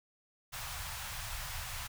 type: band-stop noise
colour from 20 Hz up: pink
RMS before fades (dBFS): -41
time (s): 0.52-1.88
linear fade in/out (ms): 20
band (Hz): 120 to 780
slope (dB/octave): 24
effects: none